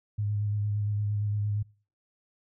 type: tone with vibrato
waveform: sine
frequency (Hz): 103.83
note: G#2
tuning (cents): 0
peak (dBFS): -26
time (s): 0.18-1.63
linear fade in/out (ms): 10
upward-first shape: square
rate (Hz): 8.7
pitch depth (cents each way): 18
effects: noise-tail reverb RT60 0.4 s tail -24 dB re dry